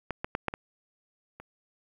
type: clicks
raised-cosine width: 0.5 ms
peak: -16 / -16 / -13 / -12 / -20 / -28 dBFS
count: 6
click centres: 0.107 / 0.245 / 0.351 / 0.483 / 0.539 / 1.4 s
effects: 9-bit